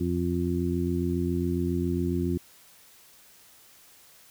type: harmonic tone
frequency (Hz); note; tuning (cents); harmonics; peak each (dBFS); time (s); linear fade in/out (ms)
87.31; F2; 0; 1 / 2 / 3 / 4; -30 / -30 / -30 / -30; 0-2.38; 10
effects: white hiss -55 dBFS RMS until 4.3 s